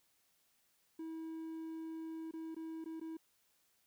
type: tone with dropouts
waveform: triangle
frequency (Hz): 322.9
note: E4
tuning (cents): -36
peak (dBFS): -40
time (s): 0.99-3.17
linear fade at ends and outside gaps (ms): 5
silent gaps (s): 2.312-2.336 / 2.547-2.564 / 2.843-2.858 / 2.999-3.012
effects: white hiss -75 dBFS RMS until 3.86 s